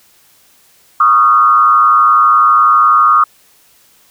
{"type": "tone with frequency modulation", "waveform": "sine", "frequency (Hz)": 1232, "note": "D#6", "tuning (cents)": -17, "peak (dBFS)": -5, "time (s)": [1, 3.24], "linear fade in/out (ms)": 5, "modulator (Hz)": 112, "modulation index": 0.92, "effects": ["white hiss -49 dBFS RMS until 4.1 s"]}